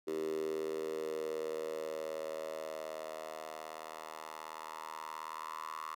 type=tone with high-pass filter sweep; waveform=10% pulse; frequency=78.7 Hz; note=D#2; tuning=20 cents sharp; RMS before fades=-41 dBFS; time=0.07-5.95 s; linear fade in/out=10 ms; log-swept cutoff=370 to 1100 Hz; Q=6.3; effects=none